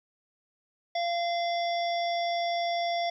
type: harmonic tone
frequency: 688 Hz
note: F5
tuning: 26 cents flat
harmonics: 1 / 3 / 5 / 7 / 8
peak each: -27 / -37 / -38 / -45 / -41 dBFS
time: 0.95-3.1 s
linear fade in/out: 5 ms
effects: 11-bit